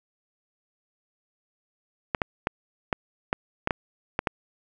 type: clicks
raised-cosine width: 0.5 ms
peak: -8 dBFS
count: 9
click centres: 2.148 / 2.218 / 2.471 / 2.928 / 3.329 / 3.674 / 3.708 / 4.191 / 4.272 s
effects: none